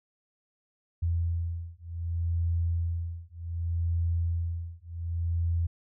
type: beating tone pair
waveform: sine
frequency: 84.2 / 84.86 Hz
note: E2 / F2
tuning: +37 / -49 cents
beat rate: 0.66 Hz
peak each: -30 dBFS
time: 1.02-5.67 s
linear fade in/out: 10 ms
effects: none